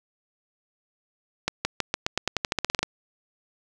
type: accelerating click train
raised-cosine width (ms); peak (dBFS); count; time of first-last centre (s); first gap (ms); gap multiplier
0.2; -6; 16; 1.48-2.83; 170; 0.9
effects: none